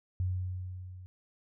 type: tone with level ramp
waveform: sine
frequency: 91.7 Hz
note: F#2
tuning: 15 cents flat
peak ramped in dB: -27 to -45 dBFS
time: 0.2-1.06 s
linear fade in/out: 0 ms
effects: none